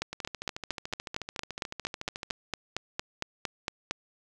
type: two click trains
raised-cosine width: 0.2 ms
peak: -19 / -13 dBFS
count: 31 / 18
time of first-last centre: 0.13-2.304 / 0.02-3.91 s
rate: 13.8 / 4.37 Hz
effects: none